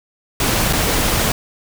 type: noise with dropouts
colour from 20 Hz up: pink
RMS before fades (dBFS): -17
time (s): 0.4-1.32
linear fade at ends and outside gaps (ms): 2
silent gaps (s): 0.728-0.732
effects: none